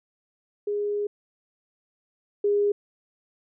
sine tone pair in turn, 412.3 / 409.2 Hz, G#4 / G#4, -13 / -26 cents, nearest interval unison, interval 13 cents, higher first, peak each -24 / -19 dBFS, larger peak second, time 0.67-1.07 / 2.44-2.72 s, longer first, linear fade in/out 5 ms, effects none

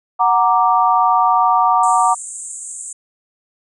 sine chord, Gb augmented, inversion none, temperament equal, 740 / 932.3 / 1174.7 Hz, Gb5 / Bb5 / D6, 0 / 0 / 0 cents, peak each -15 dBFS, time 0.19-2.15 s, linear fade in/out 20 ms
white band-pass noise, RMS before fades -30 dBFS, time 1.83-2.93 s, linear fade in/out 5 ms, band 7000 to 9000 Hz, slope 96 dB/octave
effects none

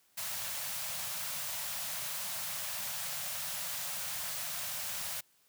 white band-stop noise, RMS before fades -38 dBFS, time 0.17-5.21 s, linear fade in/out 10 ms, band 200 to 530 Hz, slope 96 dB/octave, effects white hiss -69 dBFS RMS until 5.48 s + high-pass 80 Hz 12 dB/octave

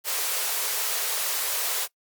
white high-pass noise, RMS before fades -27 dBFS, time 0.04-1.88 s, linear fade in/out 50 ms, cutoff 390 Hz, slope 96 dB/octave, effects noise-tail reverb RT60 0.1 s tail -21 dB re dry + Opus 48 kbps

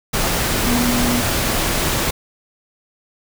sine tone in noise, 242.3 Hz, B3, 33 cents flat, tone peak -18 dBFS, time 0.66-1.21 s, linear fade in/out 10 ms, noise pink, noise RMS -19 dBFS, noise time 0.13-2.11 s, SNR -2 dB, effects none

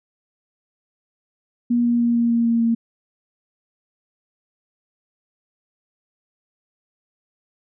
sine tone with pitch steps, 239.3 / 237.8 / 236.3 / 234.8 / 233.3 / 231.8 / 230.3 Hz, A#3 / A#3 / A#3 / A#3 / A#3 / A#3 / A#3, +46 / +35 / +24 / +13 / +2 / -10 / -21 cents, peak -15 dBFS, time 1.7-2.75 s, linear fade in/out 10 ms, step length 150 ms, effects none

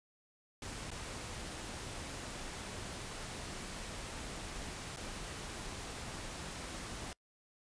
pink noise with dropouts, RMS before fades -44 dBFS, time 0.62-7.13 s, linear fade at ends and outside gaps 2 ms, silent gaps 0.905-0.914 / 4.963-4.97 s, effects noise-tail reverb RT60 0.1 s tail -25 dB re dry + resampled to 22050 Hz

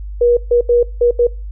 sine tone bursts at uneven times, 480.2 Hz, B4, 49 cents flat, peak -8 dBFS, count 5, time 0.21-0.37 / 0.51-0.61 / 0.69-0.83 / 1.01-1.11 / 1.19-1.27 s, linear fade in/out 5 ms, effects noise-tail reverb RT60 0.3 s tail -22 dB re dry + added 50 Hz sine -24 dBFS peak until 1.51 s

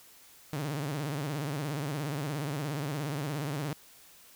sawtooth tone with vibrato, 145.3 Hz, D3, 18 cents flat, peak -28 dBFS, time 0.53-3.73 s, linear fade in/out 0 ms, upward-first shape sine, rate 17 Hz, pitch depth 140 cents each way, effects white hiss -56 dBFS RMS until 4.35 s

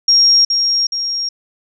sine tone with echo, 5580 Hz, F8, 2 cents flat, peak -7 dBFS, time 0.08-0.45 s, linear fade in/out 5 ms, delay 420 ms, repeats 2, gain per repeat -5 dB, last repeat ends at 1.29 s, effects none

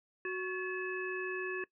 harmonic tone with a mistuned harmonic, 370 Hz, F#4, in tune, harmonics 1 / 3 / 5 / 7, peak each -37 / -46 / -38 / -44 dBFS, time 0.25-1.64 s, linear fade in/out 2 ms, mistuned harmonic 5, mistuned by -130 cents, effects noise-tail reverb RT60 0.1 s tail -21 dB re dry

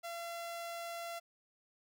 sawtooth tone, 681 Hz, F5, 44 cents flat, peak -37 dBFS, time 0.03-1.2 s, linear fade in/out 20 ms, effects none

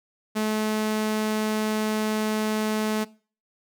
sawtooth tone, 215.6 Hz, A3, 35 cents flat, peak -19 dBFS, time 0.35-3.05 s, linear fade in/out 20 ms, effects noise-tail reverb RT60 0.4 s tail -21 dB re dry

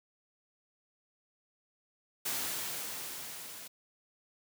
white noise with level ramp, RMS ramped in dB -34 to -47 dBFS, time 2.25-3.68 s, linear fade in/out 10 ms, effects high-pass 100 Hz 12 dB/octave

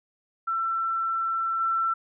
sine tone with level steps, 1342 Hz, E6, 31 cents sharp, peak -24 / -22 dBFS, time 0.47-1.94 s, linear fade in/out 10 ms, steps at 1.6 s, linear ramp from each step 10 ms, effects none

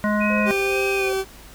harmonic tone, 209.7 Hz, G#3, 17 cents sharp, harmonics 1 / 3 / 5 / 7 / 9, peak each -20 / -25 / -27 / -28 / -30 dBFS, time 0.04-0.51 s, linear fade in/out 0 ms
sine tone with vibrato, 2484 Hz, D#7, 3 cents flat, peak -24 dBFS, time 0.2-1.1 s, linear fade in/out 20 ms, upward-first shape sine, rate 1.9 Hz, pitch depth 37 cents each way
triangle tone with tremolo, 520 Hz, C5, 11 cents flat, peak -25 dBFS, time 0.3-1.13 s, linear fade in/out 0 ms, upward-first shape triangle, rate 2.6 Hz, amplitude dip 75%
40% pulse tone with pitch glide, 392 to 384.4 Hz, G4 to G4, 0 to -34 cents, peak -20 dBFS, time 0.45-1.25 s, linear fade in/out 50 ms, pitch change -34 cents, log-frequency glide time 0.98-1.05 s
effects added 50 Hz sine -45 dBFS peak until 1.54 s + pink hiss -45 dBFS RMS until 1.54 s

